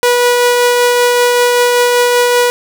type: tone with tremolo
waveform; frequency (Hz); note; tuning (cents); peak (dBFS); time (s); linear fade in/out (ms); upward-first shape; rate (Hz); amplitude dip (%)
sawtooth; 487.3; B4; -23; -3; 0.03-2.5; 0; triangle; 5.2; 25
effects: none

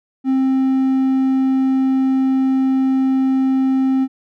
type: tone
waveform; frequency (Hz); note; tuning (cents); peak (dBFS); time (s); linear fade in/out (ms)
triangle; 264.3; C4; +18; -11; 0.24-4.08; 50
effects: none

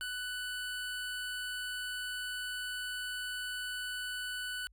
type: tone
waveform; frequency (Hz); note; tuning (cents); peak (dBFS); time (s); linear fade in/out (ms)
25% pulse; 1490; F#6; +12; -33; 0.01-4.67; 0
effects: added 50 Hz sine -60 dBFS peak until 4.72 s

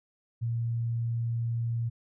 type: tone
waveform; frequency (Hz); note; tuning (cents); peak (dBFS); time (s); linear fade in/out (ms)
sine; 116.54; A#2; 0; -27; 0.41-1.9; 20
effects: none

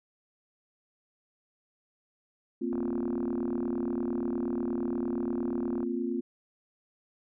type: chord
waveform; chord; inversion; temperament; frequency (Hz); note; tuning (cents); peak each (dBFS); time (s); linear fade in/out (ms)
sine; Bb suspended second; none; equal; 233.1 / 261.6 / 349.2; Bb3 / C4 / F4; 0 / 0 / 0; -33; 2.61-6.21; 10
type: click train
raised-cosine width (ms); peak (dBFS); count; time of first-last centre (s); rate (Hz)
1; -27; 125; 2.73-5.83; 40
effects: none

